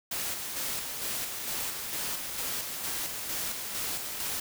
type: noise with tremolo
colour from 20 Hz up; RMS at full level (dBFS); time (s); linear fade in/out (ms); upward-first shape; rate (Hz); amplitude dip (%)
white; -33; 0.11-4.4; 5; square; 2.2; 35
effects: none